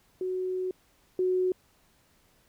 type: tone pair in turn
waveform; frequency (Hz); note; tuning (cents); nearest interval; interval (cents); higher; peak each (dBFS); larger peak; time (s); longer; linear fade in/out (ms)
sine; 370 / 368.3; F#4 / F#4; 0 / -8; unison; 8; first; -28 / -23; second; 0.21-0.71 / 1.19-1.52; first; 2
effects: pink hiss -65 dBFS RMS until 2.48 s